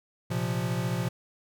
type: chord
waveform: square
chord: Bb suspended second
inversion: none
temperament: equal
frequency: 116.54 / 130.81 / 174.61 Hz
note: Bb2 / C3 / F3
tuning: 0 / 0 / 0 cents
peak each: -32 / -33 / -32 dBFS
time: 0.3-1.09 s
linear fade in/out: 10 ms
effects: none